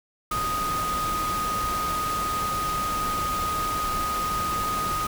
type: tone in noise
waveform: sine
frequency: 1244.5 Hz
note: D#6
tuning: in tune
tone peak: -25 dBFS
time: 0.31-5.07 s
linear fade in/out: 5 ms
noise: pink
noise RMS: -32 dBFS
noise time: 0.31-5.07 s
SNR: +4 dB
effects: none